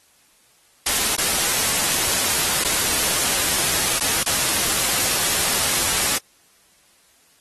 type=noise with dropouts; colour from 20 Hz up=white; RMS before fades=-20 dBFS; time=0.86-6.18 s; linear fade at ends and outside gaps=5 ms; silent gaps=1.157-1.179 / 2.641-2.646 / 3.99-4.007 / 4.233-4.26 s; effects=white hiss -57 dBFS RMS until 7.4 s + AAC 32 kbps